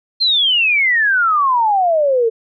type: exponential sweep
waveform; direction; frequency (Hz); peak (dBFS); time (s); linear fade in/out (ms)
sine; down; 4242 to 440; -11; 0.2-2.3; 20
effects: none